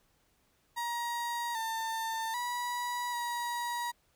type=tone with pitch steps; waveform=35% pulse; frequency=947 / 897 / 973 / 957 Hz; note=A#5 / A5 / B5 / A#5; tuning=+27 / +33 / -26 / +45 cents; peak=-31 dBFS; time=0.76-3.92 s; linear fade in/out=20 ms; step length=790 ms; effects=pink hiss -71 dBFS RMS until 4.15 s